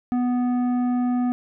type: tone with tanh clipping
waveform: triangle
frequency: 246.9 Hz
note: B3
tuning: in tune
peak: -21 dBFS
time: 0.12-1.32 s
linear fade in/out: 0 ms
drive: 14 dB
effects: none